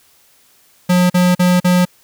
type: tone bursts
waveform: square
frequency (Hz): 179.6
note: F3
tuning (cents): +49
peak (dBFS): -10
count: 4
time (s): 0.89-1.853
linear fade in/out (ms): 10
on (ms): 210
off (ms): 41
effects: white hiss -52 dBFS RMS until 2.03 s